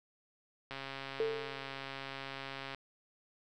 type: click train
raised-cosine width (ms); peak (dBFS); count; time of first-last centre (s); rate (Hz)
0.3; -26; 278; 0.71-2.747; 136
type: tone with exponential decay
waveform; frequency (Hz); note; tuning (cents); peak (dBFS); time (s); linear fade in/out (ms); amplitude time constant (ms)
sine; 445.7; A4; +22; -28; 1.2-1.85; 1; 140
effects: none